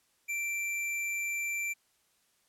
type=tone; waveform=square; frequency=2349 Hz; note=D7; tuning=in tune; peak=-32 dBFS; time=0.28-1.74 s; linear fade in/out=20 ms; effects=white hiss -71 dBFS RMS until 2.48 s + low-pass 12000 Hz 12 dB/octave

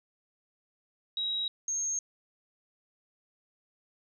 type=tone pair in turn; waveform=sine; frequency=3836 / 6451 Hz; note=A#7 / G8; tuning=+49 / +49 cents; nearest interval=major sixth; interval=900 cents; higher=second; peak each=-29 / -29 dBFS; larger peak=neither; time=1.17-1.48 / 1.68-1.99 s; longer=neither; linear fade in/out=2 ms; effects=none

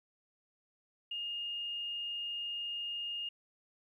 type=tone; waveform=sine; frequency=2837 Hz; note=F7; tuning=27 cents sharp; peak=-36 dBFS; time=1.11-3.29 s; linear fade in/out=5 ms; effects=12-bit

